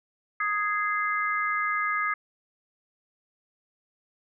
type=harmonic tone; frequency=415.3 Hz; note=G#4; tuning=in tune; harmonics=3 / 4 / 5; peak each=-27 / -30 / -30 dBFS; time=0.4-2.14 s; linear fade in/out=5 ms; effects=none